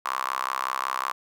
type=tone with high-pass filter; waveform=sawtooth; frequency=65.41 Hz; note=C2; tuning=in tune; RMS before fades=-29 dBFS; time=0.05-1.12 s; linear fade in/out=0 ms; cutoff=1100 Hz; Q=7; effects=none